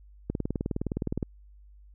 click train, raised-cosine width 3 ms, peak -16 dBFS, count 19, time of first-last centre 0.3-1.228 s, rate 19.4 Hz, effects added 50 Hz sine -50 dBFS peak until 1.94 s

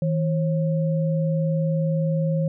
sine tone pair together, 160.54 / 540 Hz, E3 / C#5, -45 / -45 cents, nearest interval octave + major sixth, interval 2100 cents, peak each -20 / -27 dBFS, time 0.02-2.48 s, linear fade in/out 2 ms, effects none

